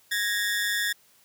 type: ring-modulated tone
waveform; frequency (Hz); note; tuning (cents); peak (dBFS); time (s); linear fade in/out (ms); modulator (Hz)
sawtooth; 1760; A6; 0; -18; 0.11-0.93; 10; 102
effects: white hiss -60 dBFS RMS until 1.24 s + high-pass 60 Hz 12 dB/octave